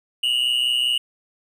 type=tone pair together; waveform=triangle; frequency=2835 / 2960 Hz; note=F7 / F#7; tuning=+25 / 0 cents; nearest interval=minor second; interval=75 cents; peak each=-19 / -20 dBFS; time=0.23-0.98 s; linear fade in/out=5 ms; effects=none